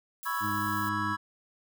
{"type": "noise", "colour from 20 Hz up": "violet", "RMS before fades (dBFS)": -42, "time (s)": [0.23, 0.89], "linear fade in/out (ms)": 0}
{"type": "chord", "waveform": "triangle", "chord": "C# minor seventh", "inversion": "third", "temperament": "equal", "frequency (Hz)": [987.8, 1108.7, 1318.5, 1661.2], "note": ["B5", "C#6", "E6", "G#6"], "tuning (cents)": [0, 0, 0, 0], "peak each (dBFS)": -33, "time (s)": [0.25, 1.17], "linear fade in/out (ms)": 20}
{"type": "harmonic tone", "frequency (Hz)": 103.83, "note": "G#2", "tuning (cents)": 0, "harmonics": [1, 2, 3], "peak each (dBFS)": [-37, -37, -37], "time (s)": [0.4, 1.17], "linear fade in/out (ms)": 50}
{"effects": []}